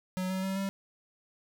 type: tone with pitch steps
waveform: square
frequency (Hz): 185 / 188.34 / 191.75 / 195.21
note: F#3 / F#3 / G3 / G3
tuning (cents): 0 / +31 / -38 / -7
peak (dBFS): -31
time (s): 0.17-0.69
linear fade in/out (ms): 0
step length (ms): 130
effects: none